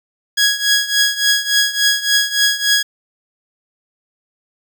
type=tone with tremolo; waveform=15% pulse; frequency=1661.2 Hz; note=G#6; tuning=in tune; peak=-3 dBFS; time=0.37-2.83 s; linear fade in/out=10 ms; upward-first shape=triangle; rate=3.5 Hz; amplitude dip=85%; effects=none